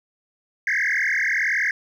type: tone with frequency modulation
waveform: sine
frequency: 1885 Hz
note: A#6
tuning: 19 cents sharp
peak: -17 dBFS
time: 0.67-1.71 s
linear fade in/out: 2 ms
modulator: 41.2 Hz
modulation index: 7
effects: tanh soft clip ceiling -17 dBFS + 9-bit